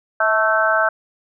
harmonic tone with a mistuned harmonic, 220 Hz, A3, in tune, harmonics 3 / 4 / 5 / 6 / 7, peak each -19 / -24 / -26 / -20 / -18 dBFS, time 0.2-0.89 s, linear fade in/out 5 ms, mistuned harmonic 3, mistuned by -30 cents, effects none

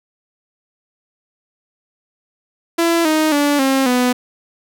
sawtooth tone with pitch steps, 335.9 / 311.6 / 289.1 / 268.1 / 248.8 Hz, E4 / D#4 / D4 / C4 / B3, +33 / +3 / -27 / +42 / +13 cents, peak -9 dBFS, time 2.78-4.13 s, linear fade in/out 10 ms, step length 270 ms, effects none

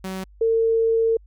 sawtooth / sine tone pair in turn, 188.9 / 452.7 Hz, F#3 / A4, +36 / +49 cents, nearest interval octave + minor third, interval 1513 cents, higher second, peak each -24 / -16 dBFS, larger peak second, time 0.04-0.24 / 0.41-1.17 s, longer second, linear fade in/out 5 ms, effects added 50 Hz sine -46 dBFS peak until 1.26 s

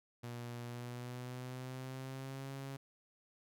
sawtooth tone with pitch glide, 120 to 136.26 Hz, B2 to C#3, -49 to -29 cents, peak -39 dBFS, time 0.23-2.77 s, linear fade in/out 10 ms, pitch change +220 cents, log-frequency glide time 0.66-2.52 s, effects none

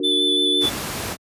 sine chord, D augmented, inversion none, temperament just, 293.7 / 367.1 / 458.9 Hz, D4 / F#4 / A#4, 0 / -14 / -27 cents, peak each -25 / -25 / -30 dBFS, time 0-0.66 s, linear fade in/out 2 ms
triangle tone with vibrato, 3498 Hz, A7, 11 cents flat, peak -16 dBFS, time 0.03-0.7 s, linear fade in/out 20 ms, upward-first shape square, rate 5.9 Hz, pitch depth 12 cents each way
pink noise, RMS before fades -27 dBFS, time 0.6-1.17 s, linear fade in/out 50 ms
effects high-pass 80 Hz 12 dB/octave + resampled to 32000 Hz

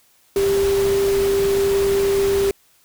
sine tone in noise, 395.1 Hz, G4, 14 cents sharp, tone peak -15 dBFS, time 0.36-2.51 s, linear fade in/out 2 ms, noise pink, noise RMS -28 dBFS, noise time 0.36-2.51 s, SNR +10 dB, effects white hiss -57 dBFS RMS until 2.84 s

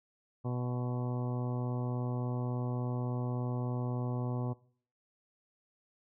harmonic tone with a mistuned harmonic, 123.47 Hz, B2, in tune, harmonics 1 / 2 / 3 / 4 / 5 / 6 / 7 / 8 / 9, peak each -33 / -39 / -43 / -45 / -47 / -49 / -50 / -51 / -52 dBFS, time 0.44-4.54 s, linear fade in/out 20 ms, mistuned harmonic 8, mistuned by +31 cents, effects noise-tail reverb RT60 0.5 s tail -21 dB re dry

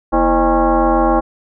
sine tone with frequency modulation, 240.4 Hz, B3, 46 cents flat, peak -10 dBFS, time 0.12-1.21 s, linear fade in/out 20 ms, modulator 284 Hz, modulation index 3, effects none

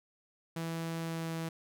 sawtooth tone with pitch glide, 164.81 to 163.67 Hz, E3 to E3, 0 to -12 cents, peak -31 dBFS, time 0.56-1.49 s, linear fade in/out 5 ms, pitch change -12 cents, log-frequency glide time 1-1.33 s, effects none

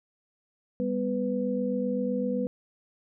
sine tone cluster, 199.5 / 247.3 / 496.9 Hz, G3 / B3 / B4, +31 / +3 / +11 cents, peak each -30 dBFS, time 0.8-2.47 s, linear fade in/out 0 ms, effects none

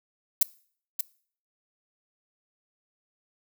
violet noise with echo, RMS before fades -18 dBFS, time 0.41-0.43 s, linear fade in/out 5 ms, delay 580 ms, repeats 1, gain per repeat -8 dB, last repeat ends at 1.01 s, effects noise-tail reverb RT60 0.5 s tail -22 dB re dry

